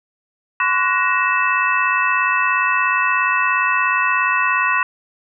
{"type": "tone cluster", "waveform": "sine", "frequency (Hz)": [1026, 1123, 1473, 1884, 2631], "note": ["C6", "C#6", "F#6", "A#6", "E7"], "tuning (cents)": [-34, 22, -8, 18, -4], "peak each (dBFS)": -21, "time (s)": [0.6, 4.83], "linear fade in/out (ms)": 2, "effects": []}